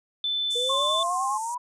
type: tone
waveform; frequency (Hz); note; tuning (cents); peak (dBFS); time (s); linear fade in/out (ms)
sine; 3520; A7; 0; -24; 0.24-1.03; 2
type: high-pass noise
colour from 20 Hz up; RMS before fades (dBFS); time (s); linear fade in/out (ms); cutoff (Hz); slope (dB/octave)
pink; -36; 0.5-1.55; 10; 6300; 48
type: exponential sweep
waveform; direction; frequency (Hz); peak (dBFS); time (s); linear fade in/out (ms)
sine; up; 475.1 to 999; -28; 0.55-1.58; 10
type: tone with vibrato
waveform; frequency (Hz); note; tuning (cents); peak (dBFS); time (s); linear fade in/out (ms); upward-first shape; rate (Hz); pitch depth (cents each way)
sine; 1064; C6; +29; -25; 0.69-1.38; 10; sine; 9.8; 33
effects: resampled to 22050 Hz